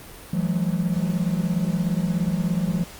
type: tone cluster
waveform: triangle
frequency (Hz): 166.4 / 183.3 / 213.1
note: E3 / F#3 / G#3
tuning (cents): +17 / -16 / +45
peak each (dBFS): -22 / -22 / -27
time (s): 0.33-2.84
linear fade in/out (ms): 5
effects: pink hiss -42 dBFS RMS until 2.99 s + Opus 32 kbps